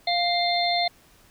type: harmonic tone with a mistuned harmonic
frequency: 698.5 Hz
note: F5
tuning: in tune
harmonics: 1 / 3 / 5 / 6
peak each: -23 / -29 / -29 / -27 dBFS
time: 0.07-0.88 s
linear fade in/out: 5 ms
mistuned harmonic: 5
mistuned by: +50 cents
effects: pink hiss -56 dBFS RMS until 1.3 s